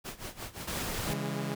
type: noise with tremolo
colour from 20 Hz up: pink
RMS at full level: -39 dBFS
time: 0.04-0.84 s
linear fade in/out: 20 ms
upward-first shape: sine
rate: 5.7 Hz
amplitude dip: 85%
type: noise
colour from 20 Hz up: pink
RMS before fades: -35 dBFS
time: 0.67-1.14 s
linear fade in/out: 10 ms
type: chord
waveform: sawtooth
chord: C# minor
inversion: none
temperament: equal with one note detuned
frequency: 138.59 / 164.81 / 204.1 Hz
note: C#3 / E3 / G#3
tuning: 0 / 0 / -30 cents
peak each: -32 / -34 / -32 dBFS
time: 1.06-1.55 s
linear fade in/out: 10 ms
effects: none